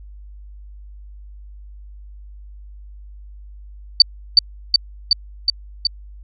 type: tone with echo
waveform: sine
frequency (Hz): 4583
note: D8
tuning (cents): -43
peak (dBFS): -3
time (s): 4-4.02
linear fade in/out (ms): 2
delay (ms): 370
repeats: 5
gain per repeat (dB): -2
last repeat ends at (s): 5.87
effects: added 50 Hz sine -36 dBFS peak until 6.23 s